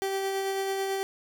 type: tone with tremolo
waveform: 30% pulse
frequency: 388.5 Hz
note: G4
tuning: 16 cents flat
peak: -24 dBFS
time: 0.02-1.03 s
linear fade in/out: 0 ms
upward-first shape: sine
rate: 9.1 Hz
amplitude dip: 25%
effects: none